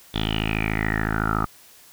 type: tone with low-pass filter sweep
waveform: 10% pulse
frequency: 53.8 Hz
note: A1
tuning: 38 cents flat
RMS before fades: -24 dBFS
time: 0.14-1.46 s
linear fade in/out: 5 ms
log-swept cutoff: 3500 to 1200 Hz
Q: 9.1
effects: white hiss -50 dBFS RMS until 1.92 s